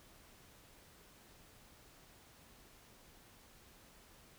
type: silence
effects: pink hiss -62 dBFS RMS until 4.38 s